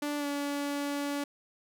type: tone with pitch glide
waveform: sawtooth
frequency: 292.5 to 285.8 Hz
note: D4 to D4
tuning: -7 to -47 cents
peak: -27 dBFS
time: 0.02-1.24 s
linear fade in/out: 5 ms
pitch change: -40 cents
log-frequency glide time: 0.18-0.26 s
effects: none